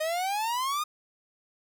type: exponential sweep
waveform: 45% pulse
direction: up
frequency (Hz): 613 to 1244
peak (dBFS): -27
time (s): 0-0.84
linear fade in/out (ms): 10
effects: none